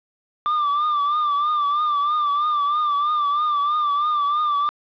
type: tone with vibrato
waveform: triangle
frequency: 1183 Hz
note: D6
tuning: 12 cents sharp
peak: -16 dBFS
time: 0.46-4.69 s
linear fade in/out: 0 ms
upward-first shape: triangle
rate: 3.1 Hz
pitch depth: 71 cents each way
effects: resampled to 11025 Hz + 8-bit